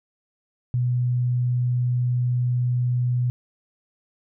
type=tone; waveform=sine; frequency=123.47 Hz; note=B2; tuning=in tune; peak=-19 dBFS; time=0.74-3.3 s; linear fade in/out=0 ms; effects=none